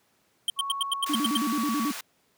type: tone bursts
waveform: square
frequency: 3154 Hz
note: G7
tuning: 10 cents sharp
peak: -23 dBFS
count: 9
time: 0.48-1.372 s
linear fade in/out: 2 ms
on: 20 ms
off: 89 ms
type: tone with pitch glide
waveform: sine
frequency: 1108.7 to 1130.7 Hz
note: C#6 to C#6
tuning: 0 to +34 cents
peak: -30 dBFS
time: 0.56-1.93 s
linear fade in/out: 50 ms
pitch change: +34 cents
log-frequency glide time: 1.13-1.26 s
type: high-pass noise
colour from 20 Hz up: pink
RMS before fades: -37 dBFS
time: 1.06-2.01 s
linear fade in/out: 5 ms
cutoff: 1100 Hz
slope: 12 dB/octave
type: tone with vibrato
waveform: sine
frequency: 258.6 Hz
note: C4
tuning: 20 cents flat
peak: -25 dBFS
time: 1.09-1.92 s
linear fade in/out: 10 ms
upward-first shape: square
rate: 9.2 Hz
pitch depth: 230 cents each way
effects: pink hiss -67 dBFS RMS until 2.37 s + high-pass 150 Hz 12 dB/octave